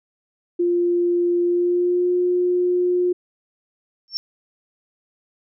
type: tone with pitch glide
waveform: sine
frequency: 349.2 to 357.8 Hz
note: F4 to F4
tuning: 0 to +42 cents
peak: -16 dBFS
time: 0.59-3.13 s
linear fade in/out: 10 ms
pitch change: +42 cents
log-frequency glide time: 1.42-2.12 s
type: tone with exponential growth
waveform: sine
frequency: 5420 Hz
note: E8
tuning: 47 cents sharp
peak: -17 dBFS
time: 4.08-4.17 s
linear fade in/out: 0 ms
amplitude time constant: 18 ms
effects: none